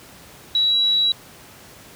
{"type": "tone", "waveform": "sine", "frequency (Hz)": 3901, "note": "B7", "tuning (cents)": -22, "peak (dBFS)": -15, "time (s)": [0.55, 1.12], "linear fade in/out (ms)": 2, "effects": ["pink hiss -44 dBFS RMS until 1.95 s", "high-pass 80 Hz 12 dB/octave"]}